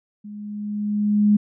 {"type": "tone with level ramp", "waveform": "sine", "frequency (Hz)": 208.1, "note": "G#3", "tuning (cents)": 4, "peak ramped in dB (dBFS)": [-34, -11], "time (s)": [0.24, 1.37], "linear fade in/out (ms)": 10, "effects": []}